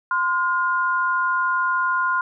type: tone pair together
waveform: sine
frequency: 1037 / 1423.4 Hz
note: C6 / F6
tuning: -16 / +33 cents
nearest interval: perfect fourth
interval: 549 cents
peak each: -21 dBFS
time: 0.11-2.21 s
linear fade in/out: 2 ms
effects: none